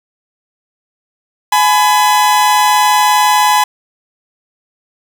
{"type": "tone pair together", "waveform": "40% pulse", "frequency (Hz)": [843, 1002.5], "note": ["G#5", "B5"], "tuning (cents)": [26, 26], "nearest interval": "minor third", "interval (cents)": 300, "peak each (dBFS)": -10, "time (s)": [1.52, 3.64], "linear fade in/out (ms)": 5, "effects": ["7-bit"]}